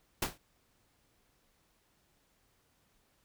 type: noise with exponential decay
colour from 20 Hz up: pink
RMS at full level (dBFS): -27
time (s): 0.22-0.38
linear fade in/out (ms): 5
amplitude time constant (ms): 34
effects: pink hiss -72 dBFS RMS until 3.24 s